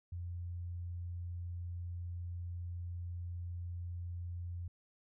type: tone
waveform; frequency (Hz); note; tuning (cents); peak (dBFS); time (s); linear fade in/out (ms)
sine; 87.31; F2; 0; -39; 0.12-4.68; 5
effects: none